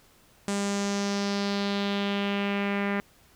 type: tone with low-pass filter sweep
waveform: sawtooth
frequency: 200.7 Hz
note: G3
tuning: 41 cents sharp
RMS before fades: -28 dBFS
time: 0.48-3 s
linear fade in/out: 0 ms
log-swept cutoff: 8100 to 2000 Hz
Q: 2.7
effects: pink hiss -59 dBFS RMS until 3.35 s